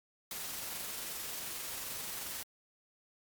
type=noise with amplitude modulation; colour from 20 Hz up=white; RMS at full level=-40 dBFS; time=0.31-2.43 s; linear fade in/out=2 ms; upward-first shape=sine; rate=22.6 Hz; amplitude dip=25%; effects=Opus 48 kbps